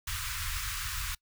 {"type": "band-stop noise", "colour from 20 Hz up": "pink", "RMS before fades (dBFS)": -35, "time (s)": [0.07, 1.15], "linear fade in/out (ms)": 5, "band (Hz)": [110, 1100], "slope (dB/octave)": 48, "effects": ["noise-tail reverb RT60 0.1 s tail -24 dB re dry"]}